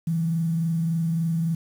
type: tone with frequency modulation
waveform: sine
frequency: 164.8 Hz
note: E3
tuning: in tune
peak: -21 dBFS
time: 0.07-1.55 s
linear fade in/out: 5 ms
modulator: 23.5 Hz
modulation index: 0.25
effects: 8-bit